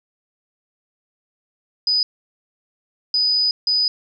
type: tone bursts at uneven times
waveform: sine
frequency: 4978 Hz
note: D#8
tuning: in tune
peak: -15 dBFS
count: 3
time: 1.87-2.03 / 3.14-3.51 / 3.67-3.88 s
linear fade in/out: 2 ms
effects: none